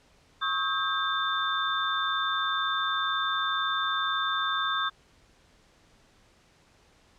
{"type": "tone cluster", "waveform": "sine", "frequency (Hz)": [1100, 1282, 1598, 3569], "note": ["C#6", "E6", "G6", "A7"], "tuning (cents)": [-14, -49, 33, 24], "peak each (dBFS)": -31, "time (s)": [0.41, 4.9], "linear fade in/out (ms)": 20, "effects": ["pink hiss -61 dBFS RMS until 7.18 s", "low-pass 7000 Hz 12 dB/octave"]}